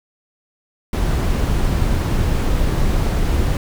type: noise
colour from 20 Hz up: brown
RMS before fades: -17 dBFS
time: 0.93-3.57 s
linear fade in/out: 2 ms
effects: none